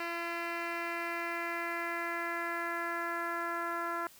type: tone with low-pass filter sweep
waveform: 10% pulse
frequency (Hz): 340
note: F4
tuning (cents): -46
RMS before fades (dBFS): -36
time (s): 0-4.07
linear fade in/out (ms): 2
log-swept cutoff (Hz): 3000 to 1400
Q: 2.3
effects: white hiss -57 dBFS RMS until 4.19 s